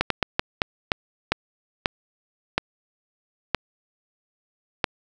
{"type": "slowing click train", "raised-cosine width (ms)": 0.3, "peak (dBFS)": -3, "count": 11, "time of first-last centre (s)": [0.01, 4.842], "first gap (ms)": 93, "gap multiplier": 1.34, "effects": []}